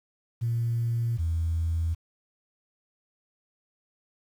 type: tone pair in turn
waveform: sine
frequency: 116.7 / 82.52 Hz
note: A#2 / E2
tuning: +2 / +2 cents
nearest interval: tritone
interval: 600 cents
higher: first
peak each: -23 dBFS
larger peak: neither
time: 0.41-1.18 / 1.18-1.95 s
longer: neither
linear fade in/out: 20 ms
effects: tanh soft clip ceiling -20 dBFS + 9-bit